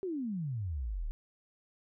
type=exponential sweep; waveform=sine; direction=down; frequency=396.4 to 33.24 Hz; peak=-33 dBFS; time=0.03-1.11 s; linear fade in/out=0 ms; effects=none